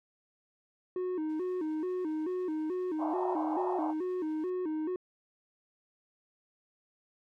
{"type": "tone with vibrato", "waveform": "triangle", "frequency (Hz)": 337.3, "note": "E4", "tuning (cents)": 40, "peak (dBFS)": -29, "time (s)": [0.96, 4.96], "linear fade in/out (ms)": 2, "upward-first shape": "square", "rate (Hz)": 2.3, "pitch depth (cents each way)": 140}
{"type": "noise with tremolo", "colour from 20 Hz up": "violet", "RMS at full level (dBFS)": -43, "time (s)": [1.29, 4.5], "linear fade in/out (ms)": 5, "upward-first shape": "sine", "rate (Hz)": 10, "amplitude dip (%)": 25}
{"type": "band-pass noise", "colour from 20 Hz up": "white", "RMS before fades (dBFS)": -35, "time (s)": [2.98, 3.94], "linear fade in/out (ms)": 50, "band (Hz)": [640, 960], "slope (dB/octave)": 48}
{"effects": ["low-pass 2000 Hz 12 dB/octave"]}